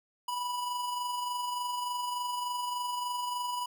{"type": "tone with amplitude modulation", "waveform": "square", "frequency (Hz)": 982, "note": "B5", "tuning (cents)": -10, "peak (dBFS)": -31, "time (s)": [0.28, 3.66], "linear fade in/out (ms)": 5, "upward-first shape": "sine", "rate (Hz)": 23.4, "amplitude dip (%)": 35, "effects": []}